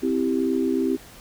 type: chord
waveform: sine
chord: C major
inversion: none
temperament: equal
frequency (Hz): 261.6 / 329.6 / 392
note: C4 / E4 / G4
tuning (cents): 0 / 0 / 0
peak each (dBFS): -23 / -25 / -25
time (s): 0.02-0.97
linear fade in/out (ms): 20
effects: pink hiss -46 dBFS RMS until 1.2 s